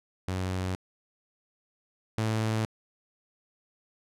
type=tone pair in turn; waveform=sawtooth; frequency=92.9 / 110.24 Hz; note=F#2 / A2; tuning=+7 / +4 cents; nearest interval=minor third; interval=297 cents; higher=second; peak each=-25 / -22 dBFS; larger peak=second; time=0.28-0.75 / 2.18-2.65 s; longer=neither; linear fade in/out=0 ms; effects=low-pass 10000 Hz 12 dB/octave